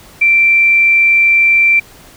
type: tone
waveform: sine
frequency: 2349 Hz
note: D7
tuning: in tune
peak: -6 dBFS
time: 0.21-1.8 s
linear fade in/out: 10 ms
effects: pink hiss -40 dBFS RMS until 2.16 s